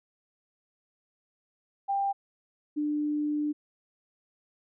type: tone pair in turn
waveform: sine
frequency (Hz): 793 / 297.6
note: G5 / D4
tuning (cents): +20 / +23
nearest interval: octave + perfect fourth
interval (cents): 1697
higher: first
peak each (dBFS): -25 / -26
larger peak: first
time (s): 1.88-2.13 / 2.76-3.53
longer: second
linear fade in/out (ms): 20
effects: none